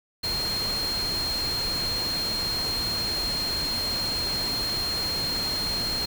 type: tone in noise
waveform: sine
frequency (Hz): 4215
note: C8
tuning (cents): +12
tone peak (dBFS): -26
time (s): 0.23-6.06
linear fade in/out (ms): 10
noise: pink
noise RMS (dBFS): -33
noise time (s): 0.23-6.06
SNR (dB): +4
effects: none